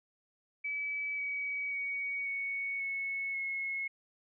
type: tone with pitch steps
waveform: sine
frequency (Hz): 2293 / 2269 / 2246 / 2223 / 2200 / 2177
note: D7 / C#7 / C#7 / C#7 / C#7 / C#7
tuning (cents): -42 / +40 / +22 / +4 / -14 / -32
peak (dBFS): -33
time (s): 0.64-3.88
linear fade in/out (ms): 10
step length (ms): 540
effects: none